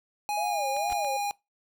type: tone with pitch glide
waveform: square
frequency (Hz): 830.6 to 815.4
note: G#5 to G#5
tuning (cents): 0 to -32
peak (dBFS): -28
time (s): 0.29-1.31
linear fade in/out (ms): 0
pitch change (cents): -32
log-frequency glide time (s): 0.42-0.54
type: tone with vibrato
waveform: sine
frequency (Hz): 622.3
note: D#5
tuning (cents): 0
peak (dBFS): -31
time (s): 0.37-1.17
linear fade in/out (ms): 5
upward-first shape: sine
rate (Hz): 2.3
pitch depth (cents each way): 270
type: clicks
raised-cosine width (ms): 0.3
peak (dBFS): -29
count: 3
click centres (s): 0.766 / 0.901 / 1.047
type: noise with exponential growth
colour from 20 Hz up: pink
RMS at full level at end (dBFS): -36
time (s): 0.85-0.93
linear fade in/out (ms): 1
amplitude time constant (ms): 17
effects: noise-tail reverb RT60 0.2 s tail -22 dB re dry